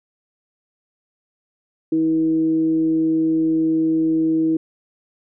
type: tone with frequency modulation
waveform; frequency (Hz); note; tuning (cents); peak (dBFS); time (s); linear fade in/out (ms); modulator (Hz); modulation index
sine; 320.8; E4; -47; -15; 1.92-4.57; 5; 160; 0.26
effects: none